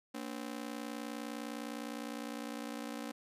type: ring-modulated tone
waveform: sawtooth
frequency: 260 Hz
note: C4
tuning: 11 cents flat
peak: -33 dBFS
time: 0.14-3.12 s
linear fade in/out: 10 ms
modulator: 29.9 Hz
effects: resampled to 32000 Hz + 12-bit